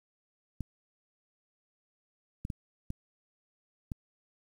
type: clicks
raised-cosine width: 5 ms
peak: -23 dBFS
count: 5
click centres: 0.607 / 2.451 / 2.502 / 2.904 / 3.918 s
effects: 9-bit